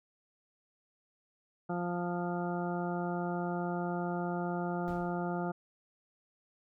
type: harmonic tone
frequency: 175.3 Hz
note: F3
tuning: 7 cents sharp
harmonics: 1 / 2 / 3 / 4 / 5 / 7 / 8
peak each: -35 / -38 / -43 / -39 / -43 / -46 / -46 dBFS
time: 1.69-5.52 s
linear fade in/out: 10 ms
type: noise with exponential decay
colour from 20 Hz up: brown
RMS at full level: -41 dBFS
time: 4.88-5.3 s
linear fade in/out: 0 ms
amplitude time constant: 90 ms
effects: none